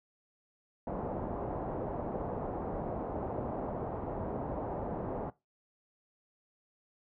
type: low-pass noise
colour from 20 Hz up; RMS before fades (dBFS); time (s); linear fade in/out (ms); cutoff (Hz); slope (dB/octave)
white; -37; 0.87-5.3; 2; 780; 24
effects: noise-tail reverb RT60 0.2 s tail -18 dB re dry